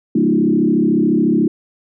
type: tone with frequency modulation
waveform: sine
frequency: 266.9 Hz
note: C4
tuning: 35 cents sharp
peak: -11 dBFS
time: 0.15-1.48 s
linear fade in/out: 5 ms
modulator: 34 Hz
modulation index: 2.4
effects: none